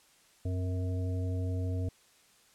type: harmonic tone with a mistuned harmonic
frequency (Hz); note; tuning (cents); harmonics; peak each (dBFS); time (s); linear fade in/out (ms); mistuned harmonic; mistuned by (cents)
92.5; F#2; 0; 1 / 3 / 5 / 7; -30 / -40 / -44 / -47; 0.45-1.89; 5; 3; -77
effects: white hiss -63 dBFS RMS until 2.54 s + low-pass 10000 Hz 12 dB/octave